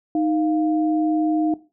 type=tone pair together; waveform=sine; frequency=311.1 / 698.4 Hz; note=D#4 / F5; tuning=0 / 0 cents; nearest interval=octave + major second; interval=1400 cents; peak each=-18 / -26 dBFS; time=0.15-1.54 s; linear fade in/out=2 ms; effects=noise-tail reverb RT60 0.3 s tail -17 dB re dry